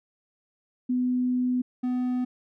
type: tone pair in turn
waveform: sine / triangle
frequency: 250.3 / 250.3 Hz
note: B3 / B3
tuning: +23 / +23 cents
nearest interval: unison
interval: 0 cents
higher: neither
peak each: -22 dBFS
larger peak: neither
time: 0.89-1.62 / 1.83-2.25 s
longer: first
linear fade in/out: 10 ms
effects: none